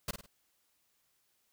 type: noise with echo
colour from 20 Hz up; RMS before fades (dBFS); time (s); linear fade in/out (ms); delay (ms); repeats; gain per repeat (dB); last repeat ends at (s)
pink; -34; 0.08-0.11; 5; 51; 3; -8; 0.263
effects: white hiss -75 dBFS RMS until 1.52 s